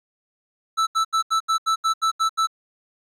square tone bursts, 1318.5 Hz, E6, in tune, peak -18 dBFS, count 10, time 0.77-2.472 s, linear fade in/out 20 ms, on 100 ms, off 78 ms, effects low-pass 7000 Hz 12 dB/octave + 10-bit

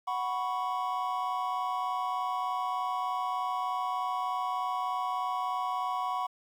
triangle chord, F# suspended fourth, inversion none, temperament just, 740 / 986.7 / 1110 Hz, F#5 / B5 / C#6, 0 / -2 / +2 cents, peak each -32 dBFS, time 0.07-6.27 s, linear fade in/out 10 ms, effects 10-bit

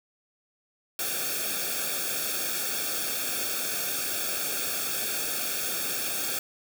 white noise with comb filter, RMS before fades -30 dBFS, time 0.99-6.39 s, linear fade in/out 2 ms, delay 1 ms, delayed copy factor -0.9, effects none

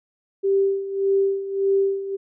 sine tone with tremolo, 392 Hz, G4, in tune, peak -15 dBFS, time 0.43-2.17 s, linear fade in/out 20 ms, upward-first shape sine, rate 1.7 Hz, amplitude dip 75%, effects none

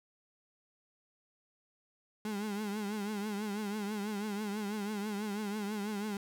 35% pulse tone with vibrato, 207.7 Hz, G#3, in tune, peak -33 dBFS, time 2.25-6.17 s, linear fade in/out 2 ms, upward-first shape triangle, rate 6.1 Hz, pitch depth 97 cents each way, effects none

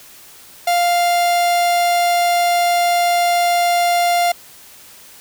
45% pulse tone, 698.5 Hz, F5, in tune, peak -13 dBFS, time 0.67-4.32 s, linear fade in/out 5 ms, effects white hiss -42 dBFS RMS until 5.2 s

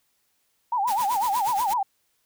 sine tone with vibrato, 880 Hz, A5, in tune, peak -21 dBFS, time 0.72-1.83 s, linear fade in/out 5 ms, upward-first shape sine, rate 8 Hz, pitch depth 220 cents each way
white noise with tremolo, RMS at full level -33 dBFS, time 0.87-1.74 s, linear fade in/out 10 ms, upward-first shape sine, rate 8.5 Hz, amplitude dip 75%
effects white hiss -70 dBFS RMS until 2.25 s

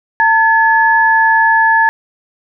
sine tone pair together, 900.4 / 1711 Hz, A5 / A6, +40 / -49 cents, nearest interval major seventh, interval 1111 cents, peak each -10 dBFS, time 0.2-1.89 s, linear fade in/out 0 ms, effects none

